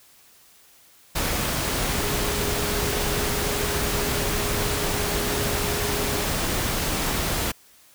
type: tone in noise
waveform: sine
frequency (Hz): 412.6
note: G#4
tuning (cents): -11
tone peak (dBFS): -31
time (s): 1.99-6.24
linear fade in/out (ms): 10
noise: pink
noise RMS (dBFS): -25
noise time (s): 1.15-7.52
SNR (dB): -9
effects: white hiss -54 dBFS RMS until 7.94 s